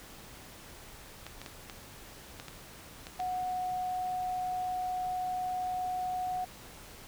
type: clicks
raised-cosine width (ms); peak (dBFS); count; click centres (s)
0.2; -25; 8; 1.266 / 1.416 / 1.462 / 1.698 / 2.399 / 2.483 / 3.069 / 3.201
type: tone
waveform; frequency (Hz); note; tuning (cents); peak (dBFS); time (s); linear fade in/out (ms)
sine; 734; F#5; -14; -31; 3.19-6.45; 10
effects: pink hiss -50 dBFS RMS until 7.07 s